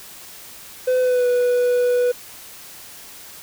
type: tone with pitch glide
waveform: triangle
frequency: 508 to 491.3 Hz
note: B4 to B4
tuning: +49 to -9 cents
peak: -13 dBFS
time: 0.87-2.12 s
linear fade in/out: 10 ms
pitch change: -58 cents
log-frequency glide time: 1-1.26 s
effects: white hiss -40 dBFS RMS until 3.42 s